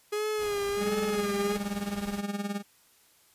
45% pulse tone with vibrato, 414.8 Hz, G#4, 2 cents flat, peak -28 dBFS, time 0.12-1.57 s, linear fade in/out 10 ms, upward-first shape sine, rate 1.4 Hz, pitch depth 57 cents each way
pink noise, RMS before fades -45 dBFS, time 0.37-2.23 s, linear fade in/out 50 ms
40% pulse tone with tremolo, 202.5 Hz, G#3, 43 cents flat, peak -27 dBFS, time 0.76-2.63 s, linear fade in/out 50 ms, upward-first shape sine, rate 19 Hz, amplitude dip 75%
effects white hiss -62 dBFS RMS until 3.34 s + resampled to 32000 Hz

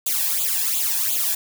blue noise with flanger, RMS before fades -22 dBFS, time 0.06-1.35 s, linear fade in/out 5 ms, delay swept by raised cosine 0.27 to 1.21 ms, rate 2.8 Hz, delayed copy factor +1, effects none

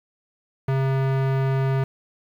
square tone, 134.2 Hz, C3, 44 cents sharp, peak -20 dBFS, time 0.68-1.84 s, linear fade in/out 5 ms, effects low-pass 2000 Hz 12 dB/octave + 8-bit

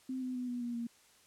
sine tone with pitch steps, 259.5 / 254.3 / 249.2 / 244.2 / 239.3 / 234.6 Hz, C4 / C4 / B3 / B3 / A#3 / A#3, -14 / -49 / +16 / -19 / +46 / +11 cents, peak -35 dBFS, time 0.09-0.87 s, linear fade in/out 5 ms, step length 130 ms, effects white hiss -64 dBFS RMS until 1.26 s + low-pass 10000 Hz 12 dB/octave

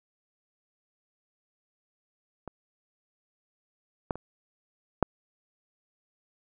clicks, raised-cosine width 1 ms, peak -24 / -13 / -25 / -6 dBFS, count 4, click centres 2.477 / 4.108 / 4.156 / 5.027 s, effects none

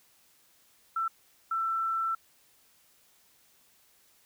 sine tone bursts at uneven times, 1336 Hz, E6, 23 cents sharp, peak -27 dBFS, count 2, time 0.96-1.08 / 1.51-2.15 s, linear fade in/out 5 ms, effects white hiss -64 dBFS RMS until 4.25 s

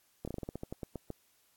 slowing click train, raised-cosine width 2 ms, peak -25 dBFS, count 13, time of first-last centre 0.25-1.103 s, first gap 26 ms, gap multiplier 1.17, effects white hiss -70 dBFS RMS until 1.56 s + AAC 64 kbps

